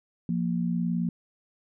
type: tone pair together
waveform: sine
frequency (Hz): 173.97 / 233.1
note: F3 / A#3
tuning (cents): -6 / 0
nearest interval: perfect fourth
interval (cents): 506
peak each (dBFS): -26 / -29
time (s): 0.29-1.09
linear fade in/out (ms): 2
effects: none